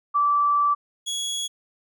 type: tone pair in turn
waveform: sine / 25% pulse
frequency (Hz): 1162 / 3346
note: D6 / G#7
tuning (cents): -19 / +12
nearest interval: octave + tritone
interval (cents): 1831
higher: second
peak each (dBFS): -17 / -22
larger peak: first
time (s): 0.14-0.75 / 1.06-1.48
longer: first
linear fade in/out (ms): 20
effects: none